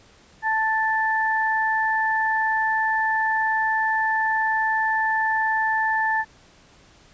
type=tone pair together; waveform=sine; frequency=880 / 1761 Hz; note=A5 / A6; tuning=0 / +1 cents; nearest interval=octave; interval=1201 cents; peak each=-22 dBFS; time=0.42-6.25 s; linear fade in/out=50 ms; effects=pink hiss -53 dBFS RMS until 7.13 s + resampled to 16000 Hz